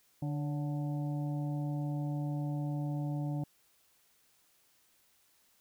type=harmonic tone with a mistuned harmonic; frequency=146.83 Hz; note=D3; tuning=in tune; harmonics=1 / 2 / 4 / 5 / 6; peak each=-33 / -39 / -48 / -49 / -54 dBFS; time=0.22-3.44 s; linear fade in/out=5 ms; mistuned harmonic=4; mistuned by=-54 cents; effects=white hiss -69 dBFS RMS until 5.6 s